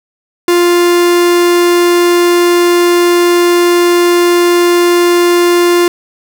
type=tone; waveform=45% pulse; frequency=349.6 Hz; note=F4; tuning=2 cents sharp; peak=-6 dBFS; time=0.48-5.88 s; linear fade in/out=2 ms; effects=none